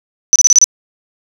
sine tone bursts, 5980 Hz, F#8, 17 cents sharp, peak -3 dBFS, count 6, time 0.33-0.642 s, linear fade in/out 0 ms, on 27 ms, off 30 ms, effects none

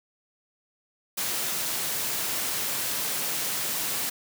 white high-pass noise, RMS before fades -29 dBFS, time 1.17-4.1 s, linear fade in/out 10 ms, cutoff 100 Hz, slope 24 dB/octave, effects none

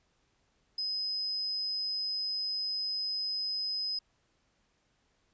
sine tone, 5050 Hz, D#8, 25 cents sharp, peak -31 dBFS, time 0.78-3.99 s, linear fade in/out 5 ms, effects pink hiss -73 dBFS RMS until 5.33 s + resampled to 16000 Hz

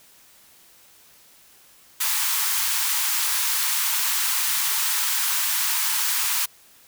white high-pass noise, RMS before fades -23 dBFS, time 2-6.46 s, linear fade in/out 10 ms, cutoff 840 Hz, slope 96 dB/octave, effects white hiss -53 dBFS RMS until 6.87 s

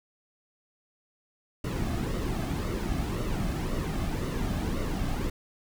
brown noise with flanger, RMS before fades -30 dBFS, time 1.64-5.3 s, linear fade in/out 5 ms, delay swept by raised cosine 1.2 to 2.14 ms, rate 1.9 Hz, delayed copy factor -0.55, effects none

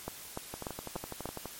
two click trains, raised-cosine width 1 ms, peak -21 / -24 dBFS, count 5 / 12, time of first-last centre 0.08-1.256 / 0.54-1.457 s, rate 3.4 / 12 Hz, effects white hiss -47 dBFS RMS until 1.59 s + MP3 64 kbps

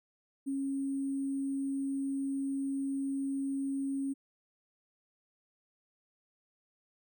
sine tone with sample-and-hold, 273.5 Hz, C#4, 23 cents flat, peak -31 dBFS, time 0.46-4.14 s, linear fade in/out 20 ms, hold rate 8820 Hz, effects none

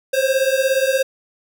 square beating tone pair, 523.3 / 540.3 Hz, C5 / C#5, 0 / -44 cents, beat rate 17 Hz, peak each -19 dBFS, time 0.13-1.03 s, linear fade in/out 10 ms, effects none

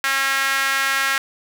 sawtooth tone with high-pass filter, 271.2 Hz, C#4, 38 cents flat, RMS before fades -20 dBFS, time 0.04-1.18 s, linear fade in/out 0 ms, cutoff 1600 Hz, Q 2.5, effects none

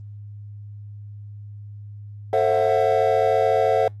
triangle chord, F# half-diminished seventh, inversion first, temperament just, 444 / 532.8 / 666 / 740 Hz, A4 / C5 / E5 / F#5, +16 / +31 / +18 / 0 cents, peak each -20 dBFS, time 2.33-3.88 s, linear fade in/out 2 ms, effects added 103 Hz sine -35 dBFS peak until 4 s + Opus 24 kbps

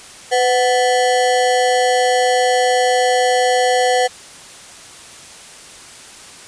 square ring-modulated tone, 622.3 Hz, D#5, in tune, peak -10 dBFS, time 0.31-4.08 s, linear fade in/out 20 ms, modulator 120 Hz, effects white hiss -38 dBFS RMS until 6.47 s + resampled to 22050 Hz

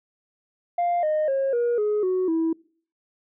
sine tone with pitch steps, 698.5 / 615.1 / 541.7 / 477.1 / 420.2 / 370 / 325.9 Hz, F5 / D#5 / C#5 / A#4 / G#4 / F#4 / E4, 0 / -20 / -40 / +40 / +20 / 0 / -20 cents, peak -18 dBFS, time 0.78-2.53 s, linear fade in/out 5 ms, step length 250 ms, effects noise-tail reverb RT60 0.5 s tail -25 dB re dry + tanh soft clip ceiling -18 dBFS

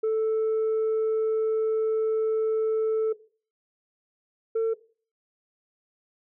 sine tone pair in turn, 440 / 450 Hz, A4 / A4, 0 / +39 cents, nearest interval unison, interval 39 cents, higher second, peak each -19 dBFS, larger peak neither, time 0.03-3.13 / 4.55-4.74 s, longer first, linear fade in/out 10 ms, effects noise-tail reverb RT60 0.4 s tail -18 dB re dry + tanh soft clip ceiling -21 dBFS

